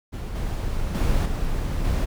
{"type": "noise with level steps", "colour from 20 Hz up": "brown", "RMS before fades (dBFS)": [-30, -26, -20, -25, -22], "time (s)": [0.12, 2.06], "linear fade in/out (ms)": 20, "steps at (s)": [0.35, 0.94, 1.25, 1.84], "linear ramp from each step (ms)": 10, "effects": []}